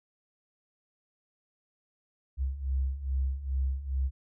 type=beating tone pair; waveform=sine; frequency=65.1 / 67.5 Hz; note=C2 / C#2; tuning=-8 / -45 cents; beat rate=2.4 Hz; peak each=-33 / -29 dBFS; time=2.37-4.11 s; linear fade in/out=50 ms; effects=none